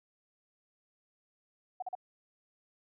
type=tone bursts; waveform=sine; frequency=740 Hz; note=F#5; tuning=in tune; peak=-34 dBFS; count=3; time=1.8-1.952 s; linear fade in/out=5 ms; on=24 ms; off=40 ms; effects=none